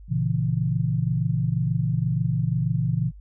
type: chord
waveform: sine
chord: A# diminished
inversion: none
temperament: equal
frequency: 116.54 / 138.59 / 164.81 Hz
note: A#2 / C#3 / E3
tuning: 0 / 0 / 0 cents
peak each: -25 dBFS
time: 0.08-3.12 s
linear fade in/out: 50 ms
effects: added 50 Hz sine -41 dBFS peak until 3.2 s